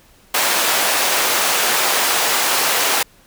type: high-pass noise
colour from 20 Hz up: pink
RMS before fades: -17 dBFS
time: 0.34-3.03 s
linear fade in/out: 5 ms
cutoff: 620 Hz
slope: 12 dB/octave
effects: pink hiss -51 dBFS RMS until 3.26 s